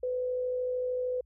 sine tone with amplitude modulation, 502 Hz, B4, 28 cents sharp, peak -27 dBFS, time 0.03-1.21 s, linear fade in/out 5 ms, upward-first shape sine, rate 53.2 Hz, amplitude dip 30%, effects added 60 Hz sine -60 dBFS peak until 1.25 s

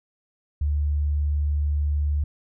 sine tone, 73.42 Hz, D2, in tune, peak -20 dBFS, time 0.61-2.24 s, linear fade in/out 5 ms, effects none

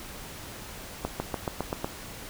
accelerating click train, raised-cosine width 1 ms, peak -14 dBFS, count 7, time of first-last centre 1.05-1.845 s, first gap 150 ms, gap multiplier 0.95, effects pink hiss -42 dBFS RMS until 2.29 s

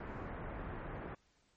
pink low-pass noise, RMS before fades -44 dBFS, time 0-1.15 s, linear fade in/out 5 ms, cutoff 1800 Hz, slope 24 dB/octave, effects pink hiss -73 dBFS RMS until 1.56 s + MP3 32 kbps

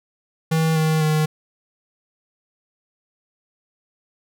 square tone with pitch steps, 160.5 / 157.56 / 154.67 Hz, E3 / D#3 / D#3, -46 / +22 / -10 cents, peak -17 dBFS, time 0.51-1.26 s, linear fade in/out 10 ms, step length 250 ms, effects none

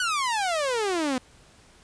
sawtooth exponential sweep, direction down, 1515 to 246.9 Hz, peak -20 dBFS, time 0-1.18 s, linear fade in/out 2 ms, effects pink hiss -55 dBFS RMS until 1.83 s + resampled to 22050 Hz

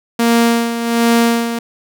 sawtooth tone with tremolo, 233.1 Hz, A#3, in tune, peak -5 dBFS, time 0.19-1.59 s, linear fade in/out 5 ms, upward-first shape sine, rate 1.3 Hz, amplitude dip 65%, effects none

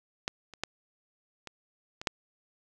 clicks, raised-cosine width 0.2 ms, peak -13 / -29 / -13 / -24 / -22 / -9 dBFS, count 6, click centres 0.279 / 0.537 / 0.636 / 1.473 / 2.015 / 2.072 s, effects none

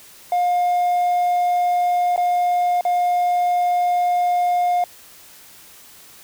triangle tone with dropouts, 711 Hz, F5, 31 cents sharp, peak -13 dBFS, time 0.32-4.84 s, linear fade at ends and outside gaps 2 ms, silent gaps 2.162-2.177 / 2.81-2.851 s, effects tanh soft clip ceiling -9 dBFS + white hiss -45 dBFS RMS until 6.23 s

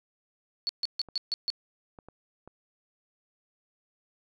sine tone bursts, 4435 Hz, C#8, in tune, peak -26 dBFS, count 6, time 0.67-1.502 s, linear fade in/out 0 ms, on 22 ms, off 140 ms
clicks, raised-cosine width 1 ms, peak -33 dBFS, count 4, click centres 1.087 / 1.988 / 2.086 / 2.476 s
effects none

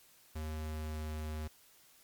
square tone with pitch glide, 77.78 to 77.24 Hz, D#2 to D#2, 0 to -12 cents, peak -38 dBFS, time 0.35-1.48 s, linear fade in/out 10 ms, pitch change -12 cents, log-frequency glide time 0.6-1.01 s, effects white hiss -63 dBFS RMS until 2.03 s + MP3 96 kbps

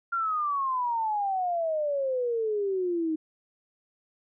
sine exponential sweep, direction down, 1396.9 to 310 Hz, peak -25 dBFS, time 0.12-3.16 s, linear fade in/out 10 ms, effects none

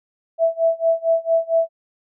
sine tone with tremolo, 659.3 Hz, E5, in tune, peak -12 dBFS, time 0.38-1.69 s, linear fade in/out 50 ms, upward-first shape sine, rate 4.4 Hz, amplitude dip 95%, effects none

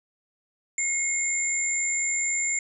sine tone pair together, 2153 / 7242 Hz, C7 / A8, +49 / +49 cents, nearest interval octave + major sixth, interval 2100 cents, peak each -28 / -25 dBFS, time 0.78-2.59 s, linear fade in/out 2 ms, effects none

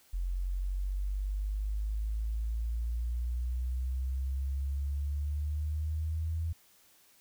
sine exponential sweep, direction up, 44.13 to 82.41 Hz, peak -30 dBFS, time 0.13-6.53 s, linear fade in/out 10 ms, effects white hiss -63 dBFS RMS until 7.2 s

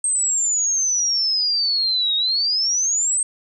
sine exponential two-way sweep, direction down then up, 8420 to 3729 to 8420 Hz, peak -17 dBFS, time 0.04-3.23 s, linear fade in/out 2 ms, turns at 2.16 s, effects none

